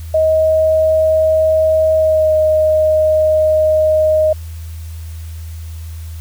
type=tone with pitch glide; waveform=sine; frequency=631 to 621.6 Hz; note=D#5 to D#5; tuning=+24 to -2 cents; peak=-9 dBFS; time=0.14-4.33 s; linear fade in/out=5 ms; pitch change=-26 cents; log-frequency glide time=1.97-2.35 s; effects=added 81 Hz sine -25 dBFS peak until 6.2 s + white hiss -43 dBFS RMS until 6.2 s